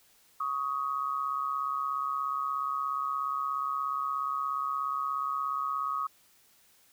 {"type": "tone pair together", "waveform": "sine", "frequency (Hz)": [1118.1, 1255], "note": ["C#6", "D#6"], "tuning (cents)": [15, 15], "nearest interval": "major second", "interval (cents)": 200, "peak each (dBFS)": [-33, -31], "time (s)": [0.4, 6.07], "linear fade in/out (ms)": 5, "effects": ["white hiss -63 dBFS RMS until 6.92 s"]}